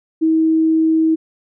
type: tone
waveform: sine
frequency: 320.3 Hz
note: E4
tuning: 50 cents flat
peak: -11 dBFS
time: 0.21-1.16 s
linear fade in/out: 20 ms
effects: none